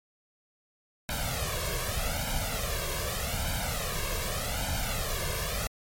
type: noise with flanger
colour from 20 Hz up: pink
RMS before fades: -31 dBFS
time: 1.09-5.67 s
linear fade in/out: 0 ms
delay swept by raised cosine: 1.3 to 1.85 ms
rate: 0.83 Hz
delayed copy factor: +0.95
effects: MP3 64 kbps